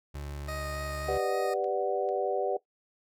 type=tone; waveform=30% pulse; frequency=71.9 Hz; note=D2; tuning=36 cents flat; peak=-34 dBFS; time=0.14-1.18 s; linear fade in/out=10 ms
type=tone with vibrato; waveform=20% pulse; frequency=622.3 Hz; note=D#5; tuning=in tune; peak=-31 dBFS; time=0.48-1.54 s; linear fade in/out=5 ms; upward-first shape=sine; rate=3.6 Hz; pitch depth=9 cents each way
type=click train; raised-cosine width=0.2 ms; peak=-37 dBFS; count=4; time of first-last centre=0.75-2.089 s; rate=2.24 Hz
type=chord; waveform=sine; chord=G major seventh; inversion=none; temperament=equal; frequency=392 / 493.9 / 587.3 / 740 Hz; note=G4 / B4 / D5 / F#5; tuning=0 / 0 / 0 / 0 cents; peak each=-32 dBFS; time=1.08-2.57 s; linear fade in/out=5 ms
effects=noise-tail reverb RT60 0.1 s tail -17 dB re dry